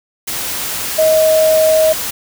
sine tone in noise, 631 Hz, D#5, 24 cents sharp, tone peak -8 dBFS, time 0.98-1.93 s, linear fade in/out 10 ms, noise white, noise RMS -21 dBFS, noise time 0.27-2.11 s, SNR +10 dB, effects none

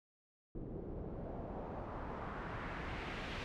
pink noise with low-pass filter sweep, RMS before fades -44 dBFS, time 0.55-3.44 s, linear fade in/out 0 ms, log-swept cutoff 340 to 3100 Hz, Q 1.4, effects none

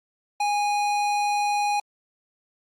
sine tone with hard clipping, 824 Hz, G#5, 14 cents flat, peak -23 dBFS, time 0.4-1.8 s, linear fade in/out 5 ms, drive 16 dB, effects Opus 48 kbps

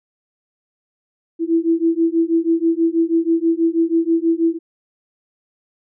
sine beating tone pair, 327.8 / 334 Hz, E4 / E4, -10 / +23 cents, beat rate 6.2 Hz, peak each -17 dBFS, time 1.39-4.59 s, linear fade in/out 50 ms, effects none

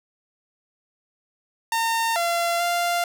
sawtooth tone with pitch steps, 912 / 685 / 695 Hz, A#5 / F5 / F5, -38 / -34 / -9 cents, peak -17 dBFS, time 1.72-3.04 s, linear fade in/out 2 ms, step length 440 ms, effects none

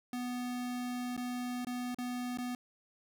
square tone with dropouts, 246.9 Hz, B3, in tune, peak -36 dBFS, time 0.13-2.55 s, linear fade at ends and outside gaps 2 ms, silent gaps 1.166-1.176 / 1.648-1.669 / 1.946-1.985 / 2.374-2.385 s, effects none

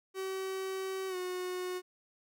45% pulse tone with pitch glide, 381.4 to 364.4 Hz, G4 to F#4, -47 to -26 cents, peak -35 dBFS, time 0.14-1.82 s, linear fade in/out 50 ms, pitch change -79 cents, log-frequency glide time 1.08-1.16 s, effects none

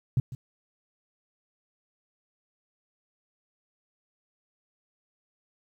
sine tone with echo, 126.5 Hz, B2, 42 cents sharp, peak -19 dBFS, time 0.17-0.2 s, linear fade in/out 2 ms, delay 150 ms, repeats 1, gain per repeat -15 dB, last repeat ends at 0.35 s, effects 10-bit

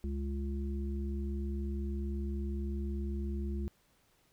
harmonic tone, 69.3 Hz, C#2, in tune, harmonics 1 / 3 / 5, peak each -34 / -40 / -44 dBFS, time 0.04-3.68 s, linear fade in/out 0 ms, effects pink hiss -70 dBFS RMS until 4.32 s

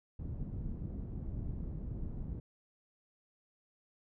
pink low-pass noise, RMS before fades -40 dBFS, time 0.19-2.4 s, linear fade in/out 5 ms, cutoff 200 Hz, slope 12 dB/octave, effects none

